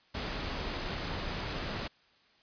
pink noise, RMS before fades -36 dBFS, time 0.14-1.88 s, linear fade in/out 10 ms, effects white hiss -65 dBFS RMS until 2.42 s + resampled to 11025 Hz

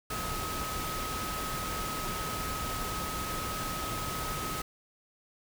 sine tone in noise, 1272 Hz, D#6, 38 cents sharp, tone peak -37 dBFS, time 0.1-4.62 s, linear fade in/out 5 ms, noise pink, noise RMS -36 dBFS, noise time 0.1-4.62 s, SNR -4 dB, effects none

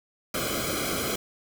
pink noise with comb filter, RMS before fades -29 dBFS, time 0.34-1.16 s, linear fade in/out 5 ms, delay 1.1 ms, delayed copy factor -1, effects none

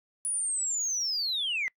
sine linear sweep, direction down, 9900 to 1975.5 Hz, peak -26 dBFS, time 0.25-1.68 s, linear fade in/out 0 ms, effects noise-tail reverb RT60 0.1 s tail -25 dB re dry + tanh soft clip ceiling -24 dBFS

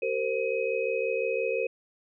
sine tone cluster, 385.2 / 459.2 / 525 / 2529 Hz, G4 / A#4 / C5 / D#7, -30 / -26 / +6 / +28 cents, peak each -34 / -29 / -30 / -34 dBFS, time 0.02-1.67 s, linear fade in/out 5 ms, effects none

